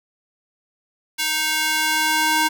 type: tone with high-pass filter sweep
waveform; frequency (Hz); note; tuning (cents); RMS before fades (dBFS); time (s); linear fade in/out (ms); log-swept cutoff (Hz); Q
square; 311.4; D#4; +2; -20; 1.18-2.49; 20; 2300 to 840; 0.92
effects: none